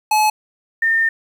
square / sine tone pair in turn, 856 / 1813.8 Hz, A5 / A#6, -48 / -48 cents, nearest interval octave + minor second, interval 1300 cents, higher second, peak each -13 dBFS, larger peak neither, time 0.11-0.3 / 0.82-1.09 s, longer second, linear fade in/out 5 ms, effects 8-bit

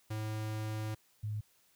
square / sine tone pair in turn, 108.3 / 106.07 Hz, A2 / G#2, -27 / +37 cents, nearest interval unison, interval 36 cents, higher first, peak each -36 / -34 dBFS, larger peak second, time 0.1-0.95 / 1.23-1.41 s, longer first, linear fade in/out 10 ms, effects white hiss -69 dBFS RMS until 1.75 s

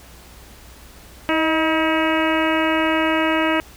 harmonic tone with a mistuned harmonic, 320 Hz, D#4, 49 cents sharp, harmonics 1 / 2 / 3 / 4 / 5 / 6 / 7 / 8 / 9, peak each -20 / -23 / -25 / -26 / -27 / -28 / -28 / -29 / -30 dBFS, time 1.29-3.6 s, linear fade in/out 0 ms, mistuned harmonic 2, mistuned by -33 cents, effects added 60 Hz sine -45 dBFS peak until 3.76 s + pink hiss -45 dBFS RMS until 3.76 s

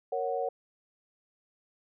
sine chord, F# major, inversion first, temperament equal, 466.2 / 554.4 / 740 Hz, A#4 / C#5 / F#5, 0 / 0 / 0 cents, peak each -33 dBFS, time 0.12-0.49 s, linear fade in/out 5 ms, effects none

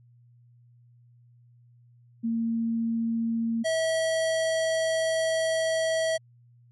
sine / square tone pair in turn, 228.7 / 646.9 Hz, A#3 / E5, -33 / -33 cents, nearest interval octave + tritone, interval 1800 cents, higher second, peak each -24 dBFS, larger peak neither, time 2.23-3.64 / 3.64-6.18 s, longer second, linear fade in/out 20 ms, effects added 120 Hz sine -54 dBFS peak until 6.71 s + MP3 48 kbps

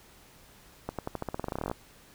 accelerating click train, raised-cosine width 1 ms, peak -18 dBFS, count 19, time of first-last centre 0.89-1.714 s, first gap 97 ms, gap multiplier 0.9, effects pink hiss -56 dBFS RMS until 2.14 s

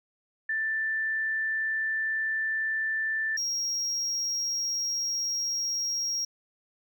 sine / triangle tone pair in turn, 1769 / 5606 Hz, A6 / F8, +9 / +6 cents, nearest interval octave + minor sixth, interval 1997 cents, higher second, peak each -26 dBFS, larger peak neither, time 0.49-3.37 / 3.37-6.25 s, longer neither, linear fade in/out 5 ms, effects none

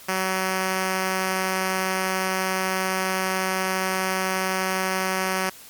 5% pulse tone, 188.2 Hz, F#3, 30 cents sharp, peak -11 dBFS, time 0.08-5.5 s, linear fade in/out 10 ms, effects white hiss -45 dBFS RMS until 5.69 s + MP3 96 kbps

